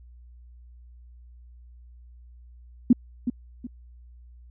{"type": "tone with echo", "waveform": "sine", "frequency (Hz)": 242.9, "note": "B3", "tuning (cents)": -29, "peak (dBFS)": -11, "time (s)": [2.9, 2.93], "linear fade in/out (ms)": 5, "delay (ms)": 370, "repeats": 2, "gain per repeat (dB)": -10, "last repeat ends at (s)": 3.67, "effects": ["added 60 Hz sine -46 dBFS peak until 4.5 s"]}